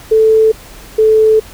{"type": "tone pair in turn", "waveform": "sine", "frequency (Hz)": [440, 436.5], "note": ["A4", "A4"], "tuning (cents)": [0, -14], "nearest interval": "unison", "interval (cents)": 14, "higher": "first", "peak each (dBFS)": -5, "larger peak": "neither", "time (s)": [[0.11, 0.52], [0.98, 1.4]], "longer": "second", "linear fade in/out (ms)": 10, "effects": ["added 44 Hz sine -37 dBFS peak until 1.53 s", "pink hiss -36 dBFS RMS until 1.53 s"]}